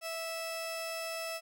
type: tone pair together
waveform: sawtooth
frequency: 656.5 / 2626 Hz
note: E5 / E7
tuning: -7 / -7 cents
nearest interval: 2 octaves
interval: 2400 cents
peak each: -34 / -36 dBFS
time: 0.01-1.41 s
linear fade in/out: 50 ms
effects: none